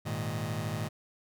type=chord; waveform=sawtooth; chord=Ab suspended second; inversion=none; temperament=just; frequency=103.83 / 116.8 / 155.74 Hz; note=Ab2 / Bb2 / Eb3; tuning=0 / +4 / +2 cents; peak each=-32 dBFS; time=0.05-0.89 s; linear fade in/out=20 ms; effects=none